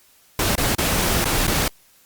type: noise with dropouts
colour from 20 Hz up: pink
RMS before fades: -20 dBFS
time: 0.39-1.68 s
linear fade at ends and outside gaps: 2 ms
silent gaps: 0.554-0.579 / 0.75-0.783 / 1.244-1.255 / 1.469-1.478 s
effects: white hiss -55 dBFS RMS until 2.05 s + Opus 48 kbps